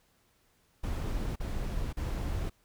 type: noise bursts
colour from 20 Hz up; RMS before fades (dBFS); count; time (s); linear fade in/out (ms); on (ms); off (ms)
brown; -33; 3; 0.83-2.498; 10; 530; 39
effects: pink hiss -69 dBFS RMS until 2.64 s